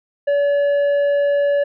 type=tone with tanh clipping; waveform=sine; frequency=571 Hz; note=D5; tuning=49 cents flat; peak=-15 dBFS; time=0.27-1.64 s; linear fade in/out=10 ms; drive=6 dB; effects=none